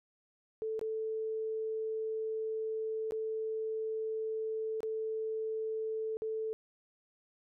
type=tone with dropouts; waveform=sine; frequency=440 Hz; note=A4; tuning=in tune; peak=-33 dBFS; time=0.62-6.53 s; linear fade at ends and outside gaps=0 ms; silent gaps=0.793-0.813 / 3.109-3.121 / 4.805-4.831 / 6.17-6.22 s; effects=none